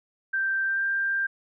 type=tone with pitch glide; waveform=sine; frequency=1568 to 1586.2 Hz; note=G6 to G6; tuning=0 to +20 cents; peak=-23 dBFS; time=0.33-1.27 s; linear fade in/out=10 ms; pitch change=+20 cents; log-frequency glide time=0.65-0.85 s; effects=none